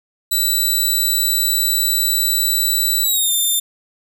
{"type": "tone with pitch glide", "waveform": "5% pulse", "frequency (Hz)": [3955, 3585], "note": ["B7", "A7"], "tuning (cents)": [2, 32], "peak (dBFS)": -8, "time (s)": [0.31, 3.6], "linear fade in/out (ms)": 10, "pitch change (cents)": -170, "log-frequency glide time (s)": [3.03, 3.32], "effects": []}